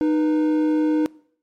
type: tone pair together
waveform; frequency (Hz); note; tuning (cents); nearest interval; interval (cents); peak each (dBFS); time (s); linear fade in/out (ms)
triangle; 307.4 / 487.5; D#4 / B4; -21 / -23; minor sixth; 798; -15 / -25; 0.01-1.06; 0
effects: noise-tail reverb RT60 0.6 s tail -22 dB re dry + MP3 64 kbps